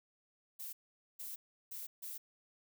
violet noise bursts at uneven times, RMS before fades -45 dBFS, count 4, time 0.59-0.73 / 1.19-1.36 / 1.71-1.87 / 2.02-2.18 s, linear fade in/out 10 ms, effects none

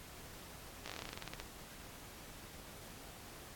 slowing click train, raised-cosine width 0.2 ms, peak -26 dBFS, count 16, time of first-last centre 0.86-1.4 s, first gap 17 ms, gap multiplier 1.1, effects pink hiss -53 dBFS RMS until 3.55 s + AAC 64 kbps

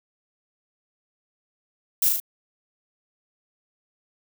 violet noise with echo, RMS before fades -20 dBFS, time 2.02-2.09 s, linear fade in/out 5 ms, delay 37 ms, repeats 3, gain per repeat -3 dB, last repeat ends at 2.201 s, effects none

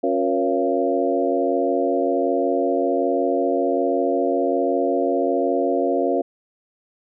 sine tone cluster, 275.3 / 360.6 / 473.7 / 555 / 683 Hz, C#4 / F#4 / A#4 / C#5 / F5, -12 / -45 / +28 / +2 / -39 cents, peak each -24 dBFS, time 0.03-6.22 s, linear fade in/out 10 ms, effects none

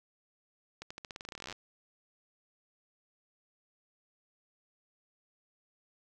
accelerating click train, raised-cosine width 0.2 ms, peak -25 dBFS, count 22, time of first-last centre 0.82-1.526 s, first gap 85 ms, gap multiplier 0.89, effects none

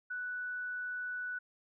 sine tone, 1483 Hz, F#6, 4 cents sharp, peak -36 dBFS, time 0.1-1.39 s, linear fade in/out 10 ms, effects none

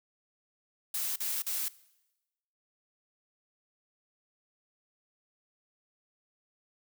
blue noise bursts, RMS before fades -33 dBFS, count 3, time 0.94-1.684 s, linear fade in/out 5 ms, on 220 ms, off 42 ms, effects noise-tail reverb RT60 1.0 s tail -21 dB re dry

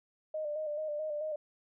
sine tone with vibrato, 607 Hz, D#5, 43 cents flat, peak -33 dBFS, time 0.34-1.36 s, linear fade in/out 5 ms, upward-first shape square, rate 4.6 Hz, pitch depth 40 cents each way, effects none

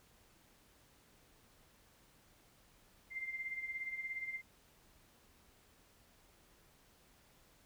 sine tone with tremolo, 2093 Hz, C7, in tune, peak -37 dBFS, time 3.1-4.42 s, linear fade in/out 50 ms, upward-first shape sine, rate 17 Hz, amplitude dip 65%, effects pink hiss -67 dBFS RMS until 7.65 s

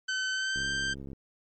sawtooth tone with pitch glide, 1527 to 1569.9 Hz, G6 to G6, -46 to +2 cents, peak -25 dBFS, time 0.08-0.94 s, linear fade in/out 10 ms, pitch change +48 cents, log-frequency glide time 0.32-0.66 s
click train, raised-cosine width 3 ms, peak -30 dBFS, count 40, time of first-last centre 0.56-1.132 s, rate 68.2 Hz
effects low-pass 9000 Hz 12 dB/octave + MP3 32 kbps

